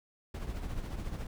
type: noise with tremolo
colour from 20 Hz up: brown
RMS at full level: -35 dBFS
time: 0.34-1.27 s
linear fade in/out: 5 ms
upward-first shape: triangle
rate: 14 Hz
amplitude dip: 60%
effects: none